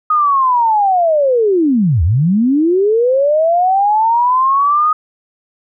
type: linear two-way sweep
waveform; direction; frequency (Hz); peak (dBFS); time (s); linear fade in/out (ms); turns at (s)
sine; down then up; 1254 to 73.5 to 1254; -9; 0.1-4.93; 5; 2.03
effects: none